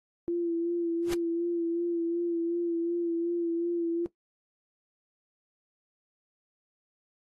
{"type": "tone with vibrato", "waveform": "sine", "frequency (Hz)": 340, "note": "F4", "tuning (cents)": -46, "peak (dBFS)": -26, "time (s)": [0.28, 4.06], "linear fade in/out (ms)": 0, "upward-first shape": "sine", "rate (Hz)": 2.7, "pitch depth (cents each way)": 29}
{"type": "noise with exponential growth", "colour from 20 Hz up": "pink", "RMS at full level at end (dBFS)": -31, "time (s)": [1.02, 1.14], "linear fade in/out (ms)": 5, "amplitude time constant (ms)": 25}
{"effects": ["noise-tail reverb RT60 0.1 s tail -17 dB re dry", "AAC 32 kbps"]}